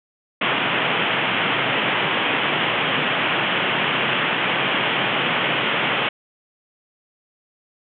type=band-pass noise; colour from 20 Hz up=white; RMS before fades=-21 dBFS; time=0.41-6.09 s; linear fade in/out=5 ms; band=110 to 3300 Hz; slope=96 dB/octave; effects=none